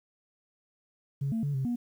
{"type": "tone with pitch steps", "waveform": "sine", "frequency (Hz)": [138.9, 225.5, 143.4, 133.4, 240.7], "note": ["C#3", "A3", "D3", "C3", "B3"], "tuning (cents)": [4, 43, -41, 34, -44], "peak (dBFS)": -26, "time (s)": [1.21, 1.76], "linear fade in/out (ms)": 10, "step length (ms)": 110, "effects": ["tanh soft clip ceiling -24 dBFS", "10-bit"]}